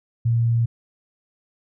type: tone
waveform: sine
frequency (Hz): 116.54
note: A#2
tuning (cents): 0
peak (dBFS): -16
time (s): 0.25-0.66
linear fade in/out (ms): 10
effects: none